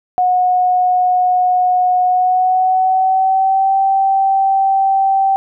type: tone with pitch glide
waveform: sine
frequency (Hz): 729 to 776.8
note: F#5 to G5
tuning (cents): -26 to -16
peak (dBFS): -10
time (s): 0.18-5.36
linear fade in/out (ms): 0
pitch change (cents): +110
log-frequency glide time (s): 2.04-3.75
effects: none